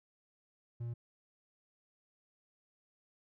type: tone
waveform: triangle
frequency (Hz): 118.2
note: A#2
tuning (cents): +24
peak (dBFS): -35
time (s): 0.8-0.94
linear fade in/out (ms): 10
effects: none